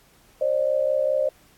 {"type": "tone pair together", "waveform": "sine", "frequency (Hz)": [536.1, 601], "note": ["C5", "D5"], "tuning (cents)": [42, 40], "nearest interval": "major second", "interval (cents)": 198, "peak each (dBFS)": -22, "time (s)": [0.41, 1.29], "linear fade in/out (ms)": 5, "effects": ["pink hiss -57 dBFS RMS until 1.57 s", "AAC 64 kbps"]}